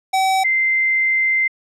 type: tone pair in turn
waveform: square / sine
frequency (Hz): 764 / 2081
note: G5 / C7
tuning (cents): -45 / -10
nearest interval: octave + perfect fourth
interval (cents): 1735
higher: second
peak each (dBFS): -15 / -14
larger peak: second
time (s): 0.13-0.44 / 0.44-1.48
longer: second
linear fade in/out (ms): 10
effects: low-pass 10000 Hz 12 dB/octave